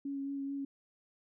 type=tone with vibrato; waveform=sine; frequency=277.2 Hz; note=C#4; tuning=in tune; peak=-35 dBFS; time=0.05-0.65 s; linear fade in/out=5 ms; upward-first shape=sine; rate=4.6 Hz; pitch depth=15 cents each way; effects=none